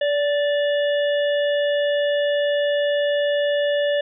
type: harmonic tone with a mistuned harmonic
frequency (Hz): 579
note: D5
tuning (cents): -25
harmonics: 1 / 3 / 5 / 6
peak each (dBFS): -18 / -28 / -32 / -34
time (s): 0.01-4.01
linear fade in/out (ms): 5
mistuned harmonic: 3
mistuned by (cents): +21
effects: none